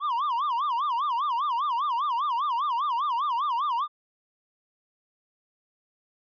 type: tone with vibrato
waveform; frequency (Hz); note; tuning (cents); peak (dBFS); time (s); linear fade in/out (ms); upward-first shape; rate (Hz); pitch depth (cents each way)
triangle; 1059; C6; +21; -22; 0-3.88; 50; sine; 5; 240
effects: resampled to 11025 Hz